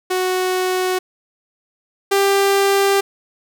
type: tone pair in turn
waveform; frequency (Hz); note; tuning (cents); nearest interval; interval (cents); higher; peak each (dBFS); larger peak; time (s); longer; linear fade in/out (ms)
sawtooth; 369.3 / 395.4; F#4 / G4; -3 / +15; minor second; 118; second; -13 / -9; second; 0.1-0.99 / 2.11-3.01; second; 10
effects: none